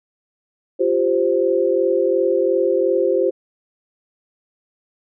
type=chord; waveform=sine; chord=F suspended second; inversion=none; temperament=equal; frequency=349.2 / 392 / 523.3 Hz; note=F4 / G4 / C5; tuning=0 / 0 / 0 cents; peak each=-20 / -19 / -18 dBFS; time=0.79-3.31 s; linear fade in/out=20 ms; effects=none